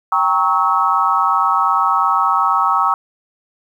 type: chord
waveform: sine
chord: G diminished seventh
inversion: none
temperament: equal with one note detuned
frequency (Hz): 784 / 932.3 / 1108.7 / 1291.4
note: G5 / Bb5 / Db6 / Fb6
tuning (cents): 0 / 0 / 0 / -36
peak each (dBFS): -20 / -19 / -17 / -16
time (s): 0.12-2.94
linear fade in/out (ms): 2
effects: 8-bit